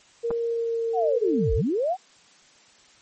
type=tone with pitch glide; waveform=sine; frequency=466.2 to 449.3 Hz; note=A#4 to A4; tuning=0 to +36 cents; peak=-23 dBFS; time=0.23-1.62 s; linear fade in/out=20 ms; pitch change=-64 cents; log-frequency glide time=0.38-1.38 s
type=clicks; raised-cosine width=1 ms; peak=-18 dBFS; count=2; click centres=0.306 / 0.311 s
type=linear two-way sweep; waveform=sine; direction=down then up; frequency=784 to 36.76 to 784 Hz; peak=-21 dBFS; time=0.93-1.97 s; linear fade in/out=50 ms; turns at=1.54 s
effects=white hiss -55 dBFS RMS until 3.01 s + MP3 32 kbps